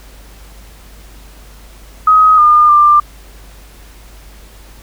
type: tone with pitch steps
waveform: sine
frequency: 1262 / 1211 / 1189 Hz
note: D#6 / D#6 / D6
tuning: +24 / -47 / +21 cents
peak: -4 dBFS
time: 2.07-3 s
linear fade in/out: 5 ms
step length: 310 ms
effects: added 50 Hz sine -36 dBFS peak until 4.82 s + pink hiss -42 dBFS RMS until 4.82 s